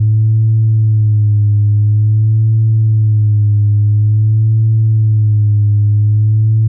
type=tone with vibrato; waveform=sine; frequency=107.4 Hz; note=A2; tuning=41 cents flat; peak=-6 dBFS; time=0-6.68 s; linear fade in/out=10 ms; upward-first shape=sine; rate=0.48 Hz; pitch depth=54 cents each way; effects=tanh soft clip ceiling -3 dBFS